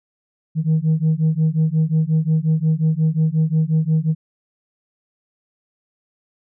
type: beating tone pair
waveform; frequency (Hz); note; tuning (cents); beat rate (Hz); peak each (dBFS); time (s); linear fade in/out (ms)
sine; 155.56 / 161.16; D#3 / E3; 0 / -39; 5.6; -16; 0.55-4.15; 50
effects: tanh soft clip ceiling -11 dBFS